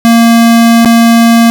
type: tone with dropouts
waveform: square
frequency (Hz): 231.3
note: A#3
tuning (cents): -13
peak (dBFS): -3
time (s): 0.05-1.5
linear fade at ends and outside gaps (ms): 0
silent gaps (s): 0.848-0.857
effects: none